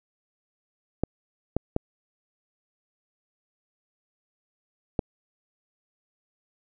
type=clicks; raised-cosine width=2 ms; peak=-10 dBFS; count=4; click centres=1.036 / 1.566 / 1.764 / 4.992 s; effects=none

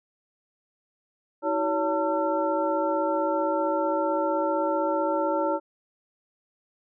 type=tone cluster; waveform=sine; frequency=320.9 / 376.5 / 566 / 898 / 1352 Hz; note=E4 / F#4 / C#5 / A5 / E6; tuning=-46 / +30 / +36 / +35 / +43 cents; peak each=-29 / -33 / -26 / -28 / -33 dBFS; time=1.42-5.6 s; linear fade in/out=50 ms; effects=none

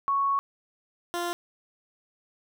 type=tone pair in turn; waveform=sine / 15% pulse; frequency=1108.7 / 347.6 Hz; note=C#6 / F4; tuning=0 / -8 cents; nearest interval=octave + minor sixth; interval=2008 cents; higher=first; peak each=-22 dBFS; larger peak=neither; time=0.08-0.39 / 1.14-1.33 s; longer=first; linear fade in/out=0 ms; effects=none

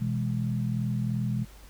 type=chord; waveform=sine; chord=E major; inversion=second; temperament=equal with one note detuned; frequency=124.69 / 164.81 / 207.7 Hz; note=B2 / E3 / G#3; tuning=+17 / 0 / 0 cents; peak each=-28 / -33 / -31 dBFS; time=0-1.45 s; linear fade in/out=20 ms; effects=added 50 Hz sine -48 dBFS peak until 1.69 s + pink hiss -54 dBFS RMS until 1.69 s

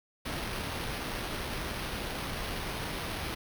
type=noise with sample-and-hold; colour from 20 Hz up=pink; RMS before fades=-36 dBFS; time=0.25-3.35 s; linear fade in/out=10 ms; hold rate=7350 Hz; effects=none

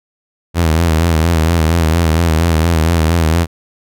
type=tone with vibrato; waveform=sawtooth; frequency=82 Hz; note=E2; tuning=9 cents flat; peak=-6 dBFS; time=0.54-3.47 s; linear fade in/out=50 ms; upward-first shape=sine; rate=4.3 Hz; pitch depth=78 cents each way; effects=none

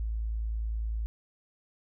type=tone; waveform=sine; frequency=55 Hz; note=A1; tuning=in tune; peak=-29 dBFS; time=0-1.06 s; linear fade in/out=0 ms; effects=none

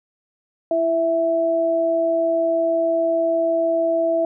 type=tone pair together; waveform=sine; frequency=332.9 / 659.3 Hz; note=E4 / E5; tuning=+17 / 0 cents; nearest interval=octave; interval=1183 cents; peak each=-24 / -17 dBFS; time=0.71-4.25 s; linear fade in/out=2 ms; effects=none

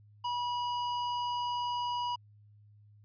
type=tone; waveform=square; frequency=971 Hz; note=B5; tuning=30 cents flat; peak=-32 dBFS; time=0.24-2.16 s; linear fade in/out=10 ms; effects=added 104 Hz sine -56 dBFS peak until 3.04 s + resampled to 11025 Hz

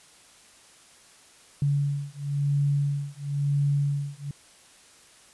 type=beating tone pair; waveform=sine; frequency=142 / 142.98 Hz; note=C#3 / D3; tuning=+42 / -46 cents; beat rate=0.98 Hz; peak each=-26 dBFS; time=1.62-4.31 s; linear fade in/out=2 ms; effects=white hiss -54 dBFS RMS until 5.33 s + resampled to 24000 Hz

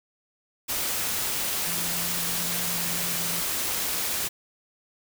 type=tone in noise; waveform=sine; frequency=172.7 Hz; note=F3; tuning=19 cents flat; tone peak=-38 dBFS; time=1.66-3.42 s; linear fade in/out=20 ms; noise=white; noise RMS=-28 dBFS; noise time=0.68-4.29 s; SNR=-13 dB; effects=none

